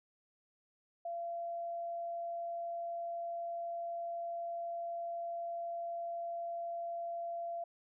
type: tone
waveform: sine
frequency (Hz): 683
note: F5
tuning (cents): -39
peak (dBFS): -37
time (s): 1.05-7.64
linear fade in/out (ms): 5
effects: none